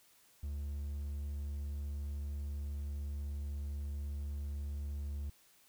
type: tone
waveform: triangle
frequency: 71.8 Hz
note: D2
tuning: 39 cents flat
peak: -35 dBFS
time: 0.43-5.3 s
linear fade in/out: 5 ms
effects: white hiss -66 dBFS RMS until 5.68 s